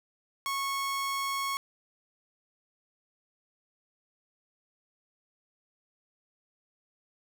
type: tone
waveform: sawtooth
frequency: 1100 Hz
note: C#6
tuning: 14 cents flat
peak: -26 dBFS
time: 0.46-1.57 s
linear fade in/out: 0 ms
effects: none